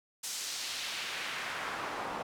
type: noise with band-pass filter sweep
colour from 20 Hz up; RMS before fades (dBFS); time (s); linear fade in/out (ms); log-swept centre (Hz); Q
pink; -38; 0.23-2.23; 10; 7100 to 740; 1.1
effects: none